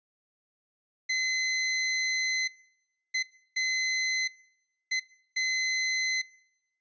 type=tone bursts at uneven times; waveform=sawtooth; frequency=2045 Hz; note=C7; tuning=40 cents flat; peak=-22 dBFS; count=5; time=1.09-2.48 / 3.14-3.23 / 3.56-4.28 / 4.91-5 / 5.36-6.22 s; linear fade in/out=10 ms; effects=noise-tail reverb RT60 0.9 s tail -24 dB re dry + resampled to 16000 Hz